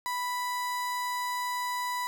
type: tone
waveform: 35% pulse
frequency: 987.8 Hz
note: B5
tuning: in tune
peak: -28 dBFS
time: 0.06-2.07 s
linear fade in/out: 0 ms
effects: none